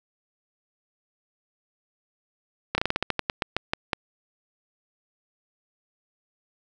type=slowing click train; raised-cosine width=0.3 ms; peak=-7 dBFS; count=14; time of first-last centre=2.75-3.932 s; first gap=30 ms; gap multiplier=1.17; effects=none